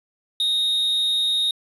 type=tone with amplitude modulation; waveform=triangle; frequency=3729 Hz; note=A#7; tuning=in tune; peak=-15 dBFS; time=0.4-1.51 s; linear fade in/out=2 ms; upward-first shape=sine; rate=200 Hz; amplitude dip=45%; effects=resampled to 32000 Hz + 8-bit